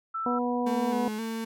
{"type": "tone", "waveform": "sine", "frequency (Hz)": 1326, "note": "E6", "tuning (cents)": 10, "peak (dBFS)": -29, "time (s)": [0.14, 0.39], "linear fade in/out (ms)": 10}
{"type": "harmonic tone", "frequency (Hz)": 244.4, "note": "B3", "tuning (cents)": -18, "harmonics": [1, 2, 3, 4], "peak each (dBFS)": [-28, -31, -33, -34], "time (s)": [0.26, 1.08], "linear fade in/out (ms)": 2}
{"type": "tone with vibrato", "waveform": "35% pulse", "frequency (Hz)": 219.8, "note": "A3", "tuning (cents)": -2, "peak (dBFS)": -29, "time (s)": [0.66, 1.45], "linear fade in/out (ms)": 10, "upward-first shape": "square", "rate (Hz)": 1.9, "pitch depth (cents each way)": 44}
{"effects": []}